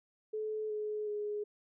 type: tone with pitch steps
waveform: sine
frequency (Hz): 431.4 / 424.2 / 417.2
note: A4 / G#4 / G#4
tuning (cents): -34 / +37 / +8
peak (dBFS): -34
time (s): 0.33-1.44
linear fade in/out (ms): 10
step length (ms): 370
effects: none